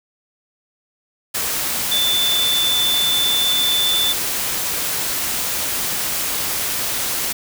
sine tone in noise, 3520 Hz, A7, in tune, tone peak -16 dBFS, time 1.91-4.13 s, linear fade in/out 10 ms, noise white, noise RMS -22 dBFS, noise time 1.34-7.33 s, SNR +3 dB, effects none

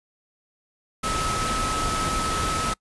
sine tone in noise, 1294 Hz, E6, 32 cents flat, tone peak -26 dBFS, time 1.03-2.74 s, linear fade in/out 10 ms, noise pink, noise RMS -27 dBFS, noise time 1.03-2.74 s, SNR -2 dB, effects noise-tail reverb RT60 0.1 s tail -24 dB re dry + resampled to 24000 Hz

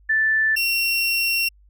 sine / 30% pulse tone pair in turn, 1760 / 2731 Hz, A6 / F7, 0 / -39 cents, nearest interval minor sixth, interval 761 cents, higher second, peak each -16 dBFS, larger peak neither, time 0.09-0.56 / 0.56-1.49 s, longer second, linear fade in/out 10 ms, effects added 50 Hz sine -50 dBFS peak until 1.69 s

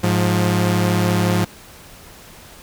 sawtooth tone pair together, 105.2 / 176.92 Hz, G#2 / F3, +23 / +23 cents, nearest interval major sixth, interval 900 cents, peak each -14 dBFS, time 0.03-1.45 s, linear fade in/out 10 ms, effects pink hiss -42 dBFS RMS until 2.62 s

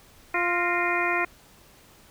harmonic tone with a mistuned harmonic, 349.2 Hz, F4, in tune, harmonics 1 / 2 / 3 / 4 / 5 / 6 / 7, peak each -30 / -30 / -30 / -30 / -30 / -30 / -30 dBFS, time 0.34-1.25 s, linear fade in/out 5 ms, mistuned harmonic 5, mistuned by +89 cents, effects pink hiss -54 dBFS RMS until 2.1 s

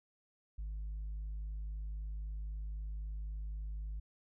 sine tone, 51.91 Hz, G#1, in tune, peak -36 dBFS, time 0.58-4 s, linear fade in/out 10 ms, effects tanh soft clip ceiling -37 dBFS

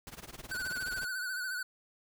pink noise with tremolo, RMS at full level -44 dBFS, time 0.07-1.05 s, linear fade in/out 0 ms, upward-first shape sine, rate 19 Hz, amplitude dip 90%
square tone with vibrato, 1494 Hz, F#6, 16 cents sharp, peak -35 dBFS, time 0.51-1.63 s, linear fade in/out 5 ms, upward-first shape sine, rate 14 Hz, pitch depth 60 cents each way
effects none

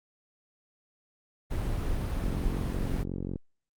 brown noise, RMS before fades -30 dBFS, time 1.5-3.04 s, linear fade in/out 20 ms
click train, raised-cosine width 3 ms, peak -21 dBFS, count 52, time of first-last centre 2.24-3.358 s, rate 45.6 Hz
effects Opus 32 kbps

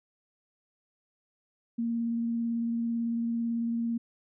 sine tone with vibrato, 232.3 Hz, A#3, 6 cents flat, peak -27 dBFS, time 1.78-3.98 s, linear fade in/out 10 ms, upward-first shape triangle, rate 18 Hz, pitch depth 15 cents each way, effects none

